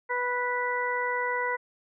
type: harmonic tone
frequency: 492.3 Hz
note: B4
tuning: 6 cents flat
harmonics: 1 / 2 / 3 / 4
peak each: -32 / -30 / -34 / -31 dBFS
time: 0.09-1.57 s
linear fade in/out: 20 ms
effects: none